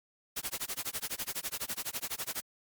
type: noise with tremolo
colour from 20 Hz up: white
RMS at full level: -34 dBFS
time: 0.36-2.41 s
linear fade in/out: 10 ms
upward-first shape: sine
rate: 12 Hz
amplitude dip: 100%
effects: Opus 48 kbps